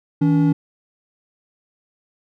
triangle tone pair together, 160.4 / 285.8 Hz, E3 / D4, -47 / -47 cents, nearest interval minor seventh, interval 1000 cents, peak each -14 dBFS, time 0.21-0.53 s, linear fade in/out 10 ms, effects none

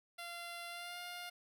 10% pulse tone with pitch glide, 690 to 706.5 Hz, F5 to F5, -21 to +20 cents, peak -36 dBFS, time 0.18-1.3 s, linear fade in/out 10 ms, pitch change +41 cents, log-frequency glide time 0.68-0.99 s, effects none

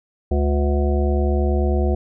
harmonic tone with a mistuned harmonic, 71.8 Hz, D2, 39 cents flat, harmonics 1 / 3 / 5 / 7 / 9 / 10, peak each -17 / -26 / -24 / -29 / -30 / -31 dBFS, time 0.31-1.95 s, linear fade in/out 5 ms, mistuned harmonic 10, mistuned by +42 cents, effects none

